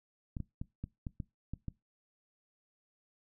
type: clicks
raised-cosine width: 5 ms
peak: -26 dBFS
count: 8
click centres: 0.368 / 0.403 / 0.615 / 0.84 / 1.068 / 1.202 / 1.536 / 1.683 s
effects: noise-tail reverb RT60 0.2 s tail -21 dB re dry